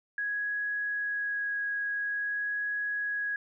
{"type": "tone with vibrato", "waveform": "sine", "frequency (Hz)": 1661.2, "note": "G#6", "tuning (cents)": 0, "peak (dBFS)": -29, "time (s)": [0.18, 3.36], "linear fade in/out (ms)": 2, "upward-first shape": "sine", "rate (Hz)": 0.48, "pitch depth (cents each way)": 8, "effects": []}